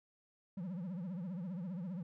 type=tone with vibrato; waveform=triangle; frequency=180 Hz; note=F#3; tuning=47 cents flat; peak=-37 dBFS; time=0.57-2.03 s; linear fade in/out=5 ms; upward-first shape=triangle; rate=15 Hz; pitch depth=210 cents each way; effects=none